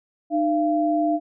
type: tone pair together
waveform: sine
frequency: 304.7 / 684 Hz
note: D#4 / F5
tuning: -36 / -36 cents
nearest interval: octave + major second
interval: 1400 cents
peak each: -21 dBFS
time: 0.3-1.2 s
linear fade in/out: 50 ms
effects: none